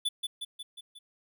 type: tone with echo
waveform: square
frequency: 3477 Hz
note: A7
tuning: 21 cents flat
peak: -27 dBFS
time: 0.05-0.09 s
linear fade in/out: 10 ms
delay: 180 ms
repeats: 5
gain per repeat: -4 dB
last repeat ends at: 0.99 s
effects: none